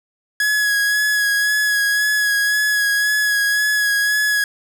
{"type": "tone with vibrato", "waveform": "45% pulse", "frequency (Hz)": 1676, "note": "G#6", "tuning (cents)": 15, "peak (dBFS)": -15, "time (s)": [0.4, 4.44], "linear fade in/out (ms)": 2, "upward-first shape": "sine", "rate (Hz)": 1.9, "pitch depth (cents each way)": 22, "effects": []}